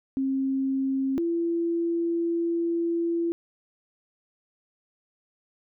sine tone pair in turn, 268 / 337.7 Hz, C4 / E4, +42 / +42 cents, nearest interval major third, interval 400 cents, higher second, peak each -23 dBFS, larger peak neither, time 0.17-1.18 / 1.18-3.32 s, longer second, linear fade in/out 0 ms, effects none

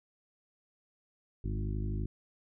harmonic tone with a mistuned harmonic, 52 Hz, G#1, 3 cents sharp, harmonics 1 / 2 / 3 / 4 / 5 / 6 / 7, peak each -34 / -36 / -43 / -43 / -48 / -46 / -48 dBFS, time 1.44-2.06 s, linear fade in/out 5 ms, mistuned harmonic 3, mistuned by -36 cents, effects none

